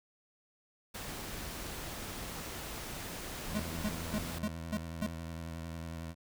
pink noise, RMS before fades -42 dBFS, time 0.94-4.39 s, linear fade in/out 10 ms
20% pulse tone with vibrato, 82.41 Hz, E2, in tune, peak -35 dBFS, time 3.46-6.15 s, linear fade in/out 50 ms, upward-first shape sine, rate 11 Hz, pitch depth 42 cents each way
square tone bursts, 211.1 Hz, G#3, 29 cents sharp, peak -32 dBFS, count 6, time 3.55-5.064 s, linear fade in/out 0 ms, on 44 ms, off 250 ms
effects none

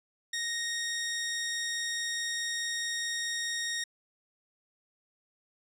15% pulse tone, 1864.7 Hz, A#6, in tune, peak -25 dBFS, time 0.33-3.84 s, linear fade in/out 5 ms, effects low-pass 12000 Hz 12 dB/octave

